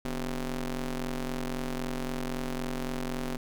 sawtooth ring-modulated tone, 133.9 Hz, C3, 40 cents sharp, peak -24 dBFS, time 0.05-3.37 s, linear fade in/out 2 ms, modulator 112 Hz, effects none

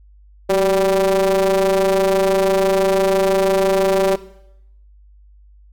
square ring-modulated tone, 98.6 Hz, G2, 11 cents sharp, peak -11 dBFS, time 0.49-4.16 s, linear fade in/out 10 ms, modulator 480 Hz, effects noise-tail reverb RT60 0.8 s tail -18 dB re dry + added 50 Hz sine -44 dBFS peak until 5.72 s

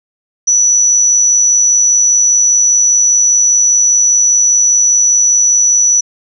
sine tone with amplitude modulation, 5920 Hz, F#8, in tune, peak -5 dBFS, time 0.47-6.01 s, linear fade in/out 10 ms, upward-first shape sine, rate 105 Hz, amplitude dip 30%, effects none

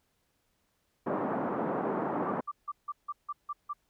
pink band-pass noise, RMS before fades -32 dBFS, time 1.06-2.41 s, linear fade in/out 10 ms, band 190 to 1200 Hz, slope 24 dB/octave
sine tone bursts, 1174.7 Hz, D6, in tune, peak -32 dBFS, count 8, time 2.27-3.734 s, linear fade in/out 10 ms, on 43 ms, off 160 ms
effects pink hiss -75 dBFS RMS until 3.89 s

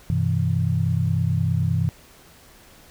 sine tone cluster, 96 / 125.7 / 162.3 Hz, G2 / B2 / E3, -36 / +31 / -27 cents, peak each -23 dBFS, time 0.1-1.89 s, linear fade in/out 0 ms, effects pink hiss -50 dBFS RMS until 2.9 s

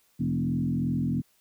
sine tone with frequency modulation, 196 Hz, G3, in tune, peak -24 dBFS, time 0.19-1.22 s, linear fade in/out 20 ms, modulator 42.8 Hz, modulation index 1.8, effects white hiss -66 dBFS RMS until 1.4 s

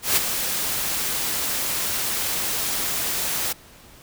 white noise with ADSR envelope, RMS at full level -17 dBFS, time 0.02-3.53 s, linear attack 150 ms, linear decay 16 ms, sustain -8 dB, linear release 9 ms, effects pink hiss -48 dBFS RMS until 4.02 s

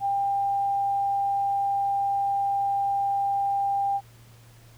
sine tone, 796 Hz, G5, 26 cents sharp, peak -22 dBFS, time 0-4.01 s, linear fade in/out 50 ms, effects added 116 Hz sine -50 dBFS peak until 4.77 s + pink hiss -56 dBFS RMS until 4.77 s

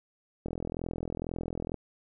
click train, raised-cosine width 2 ms, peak -21 dBFS, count 55, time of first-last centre 0.46-1.743 s, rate 42.1 Hz, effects none

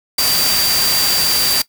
sine tone in noise, 4700 Hz, D8, 1 cent sharp, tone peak -16 dBFS, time 0.18-1.62 s, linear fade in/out 5 ms, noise white, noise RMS -17 dBFS, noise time 0.18-1.62 s, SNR -2 dB, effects noise-tail reverb RT60 0.1 s tail -18 dB re dry

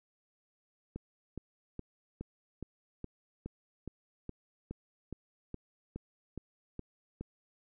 click train, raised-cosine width 3 ms, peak -27 dBFS, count 16, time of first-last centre 0.96-7.21 s, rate 2.4 Hz, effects none

